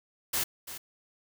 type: noise with echo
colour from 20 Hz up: white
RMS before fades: -29 dBFS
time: 0.33-0.44 s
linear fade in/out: 10 ms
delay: 340 ms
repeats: 1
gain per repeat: -12 dB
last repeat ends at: 0.78 s
effects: none